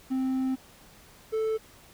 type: tone pair in turn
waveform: triangle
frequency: 261.6 / 440 Hz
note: C4 / A4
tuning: 0 / 0 cents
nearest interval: major sixth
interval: 900 cents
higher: second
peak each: -23 dBFS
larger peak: neither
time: 0.1-0.56 / 1.32-1.58 s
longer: first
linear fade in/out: 20 ms
effects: pink hiss -54 dBFS RMS until 1.93 s